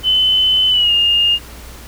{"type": "tone with pitch glide", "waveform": "sine", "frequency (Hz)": [3032, 2829], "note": ["F#7", "F7"], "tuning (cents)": [42, 22], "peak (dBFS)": -10, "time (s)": [0.03, 1.39], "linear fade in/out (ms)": 50, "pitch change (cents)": -120, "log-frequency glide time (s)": [0.69, 0.92], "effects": ["added 60 Hz sine -35 dBFS peak until 1.87 s", "pink hiss -37 dBFS RMS until 1.87 s"]}